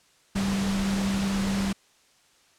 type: tone in noise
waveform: sine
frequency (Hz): 196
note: G3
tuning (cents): 0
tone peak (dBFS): -24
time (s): 0.35-1.73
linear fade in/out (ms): 10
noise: pink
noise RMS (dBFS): -32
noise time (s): 0.35-1.73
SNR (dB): +5
effects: white hiss -61 dBFS RMS until 2.58 s + low-pass 8000 Hz 12 dB/octave